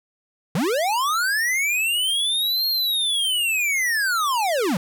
square linear two-way sweep, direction up then down, 137.5 to 4288 to 157.4 Hz, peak -20 dBFS, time 0.55-4.77 s, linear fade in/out 2 ms, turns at 2.68 s, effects none

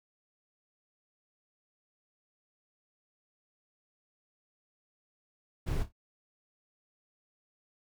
brown noise with echo, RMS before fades -30 dBFS, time 5.66-5.84 s, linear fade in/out 20 ms, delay 28 ms, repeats 3, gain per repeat -11 dB, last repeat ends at 5.924 s, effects none

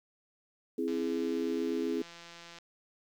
sine chord, C augmented, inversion none, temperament equal with one note detuned, 261.6 / 329.6 / 417 Hz, C4 / E4 / G#4, 0 / 0 / +7 cents, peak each -34 dBFS, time 0.78-2.02 s, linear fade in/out 5 ms
click train, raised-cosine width 0.2 ms, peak -32 dBFS, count 291, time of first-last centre 0.88-2.586 s, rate 170 Hz
effects 10-bit

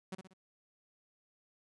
sawtooth tone with echo, 188.2 Hz, F#3, 30 cents sharp, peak -35 dBFS, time 0.12-0.15 s, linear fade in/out 5 ms, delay 62 ms, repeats 3, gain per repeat -7 dB, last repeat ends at 0.336 s, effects resampled to 24000 Hz

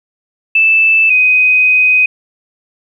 sine tone pair in turn, 2637 / 2507 Hz, E7 / D#7, 0 / +12 cents, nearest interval minor second, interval 88 cents, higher first, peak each -6 dBFS, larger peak neither, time 0.55-1.1 / 1.1-2.06 s, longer second, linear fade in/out 5 ms, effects 8-bit

